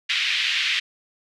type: band-pass noise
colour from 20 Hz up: white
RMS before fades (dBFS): -23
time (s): 0.09-0.8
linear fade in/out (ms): 10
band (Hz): 2000 to 3500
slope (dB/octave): 24
effects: none